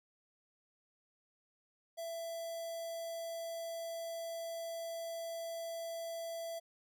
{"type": "tone with notch filter", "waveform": "square", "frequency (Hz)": 666, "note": "E5", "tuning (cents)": 18, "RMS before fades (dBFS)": -42, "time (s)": [1.97, 6.6], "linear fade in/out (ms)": 20, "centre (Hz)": 2200, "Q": 1.7, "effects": []}